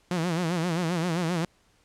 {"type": "tone with vibrato", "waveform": "sawtooth", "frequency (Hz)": 170.7, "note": "F3", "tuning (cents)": -39, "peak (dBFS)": -21, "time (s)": [0.11, 1.45], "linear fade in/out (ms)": 2, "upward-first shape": "sine", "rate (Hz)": 7.6, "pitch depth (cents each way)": 120, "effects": ["pink hiss -64 dBFS RMS until 1.84 s", "low-pass 9000 Hz 12 dB/octave"]}